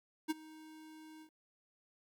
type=tone with ADSR envelope; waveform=square; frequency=313.3 Hz; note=D#4; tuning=12 cents sharp; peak=-31 dBFS; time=0.28-1.3 s; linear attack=25 ms; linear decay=24 ms; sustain=-22 dB; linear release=82 ms; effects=12-bit